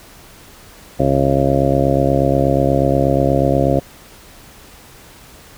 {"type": "harmonic tone", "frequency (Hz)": 68.3, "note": "C#2", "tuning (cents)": -25, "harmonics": [1, 2, 3, 4, 5, 6, 7, 8, 9, 10], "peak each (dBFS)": [-23, -18, -27, -19, -22, -23, -27, -18, -24, -21], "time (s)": [0.99, 3.8], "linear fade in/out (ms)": 10, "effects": ["pink hiss -42 dBFS RMS until 5.57 s"]}